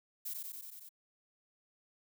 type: noise with echo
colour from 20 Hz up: violet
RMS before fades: -40 dBFS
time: 0.25-0.34 s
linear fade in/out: 10 ms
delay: 92 ms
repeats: 6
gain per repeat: -2 dB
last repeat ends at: 0.892 s
effects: none